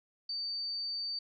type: tone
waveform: sine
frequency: 4596 Hz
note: D8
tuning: 38 cents flat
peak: -34 dBFS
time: 0.29-1.19 s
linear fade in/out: 5 ms
effects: none